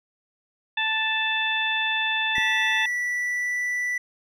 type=harmonic tone; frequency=880 Hz; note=A5; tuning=in tune; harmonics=1 / 2 / 3 / 4; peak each=-30 / -26 / -27 / -28 dBFS; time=0.77-2.86 s; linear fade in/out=5 ms
type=tone with pitch glide; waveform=triangle; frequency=1954 to 1971 Hz; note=B6 to B6; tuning=-19 to -4 cents; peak=-22 dBFS; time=2.35-3.98 s; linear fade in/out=5 ms; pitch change=+15 cents; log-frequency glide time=2.79-3.6 s
type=click; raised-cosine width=3 ms; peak=-23 dBFS; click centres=2.382 s
effects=none